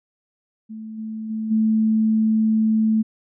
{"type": "tone with level steps", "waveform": "sine", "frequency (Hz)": 219.3, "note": "A3", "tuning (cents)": -6, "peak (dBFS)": [-31, -27, -23, -15], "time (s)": [0.69, 3.03], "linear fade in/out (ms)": 20, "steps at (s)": [0.97, 1.29, 1.5], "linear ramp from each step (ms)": 20, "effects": []}